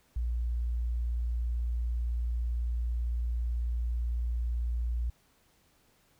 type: tone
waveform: sine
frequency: 59 Hz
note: A#1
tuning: 22 cents sharp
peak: -28 dBFS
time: 0.16-5.1 s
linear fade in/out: 5 ms
effects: pink hiss -67 dBFS RMS until 6.19 s